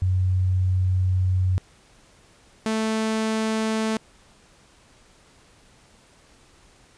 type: tone pair in turn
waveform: sine / sawtooth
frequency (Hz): 92.5 / 220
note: F#2 / A3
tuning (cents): 0 / 0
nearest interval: octave + minor third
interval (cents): 1500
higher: second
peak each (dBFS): -18 / -18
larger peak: neither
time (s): 0.02-1.58 / 2.66-3.97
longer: first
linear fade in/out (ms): 0
effects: pink hiss -55 dBFS RMS until 6.97 s + resampled to 22050 Hz